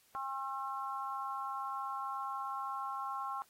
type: harmonic tone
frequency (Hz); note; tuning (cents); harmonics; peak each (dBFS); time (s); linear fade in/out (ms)
268.9; C4; +47; 3 / 4 / 5; -42 / -39 / -43; 0.15-3.42; 0
effects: white hiss -68 dBFS RMS until 3.49 s + AAC 48 kbps